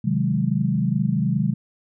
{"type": "chord", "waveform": "sine", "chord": "Ab dominant seventh", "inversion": "first", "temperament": "equal", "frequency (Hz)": [130.81, 155.56, 185, 207.7], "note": ["C3", "Eb3", "Gb3", "Ab3"], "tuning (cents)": [0, 0, 0, 0], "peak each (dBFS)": -24, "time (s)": [0.04, 1.54], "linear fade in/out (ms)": 10, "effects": []}